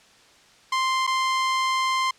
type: tone with dropouts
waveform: sawtooth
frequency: 1046.5 Hz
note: C6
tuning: in tune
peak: -17 dBFS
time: 0.72-2.11 s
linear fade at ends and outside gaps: 5 ms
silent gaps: 1.068-1.074 s
effects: white hiss -54 dBFS RMS until 2.18 s + low-pass 6000 Hz 12 dB/octave